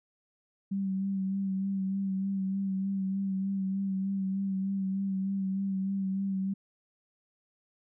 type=tone with vibrato; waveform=sine; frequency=193.5 Hz; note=G3; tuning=22 cents flat; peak=-28 dBFS; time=0.71-6.54 s; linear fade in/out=10 ms; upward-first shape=sine; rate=3.3 Hz; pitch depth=29 cents each way; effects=none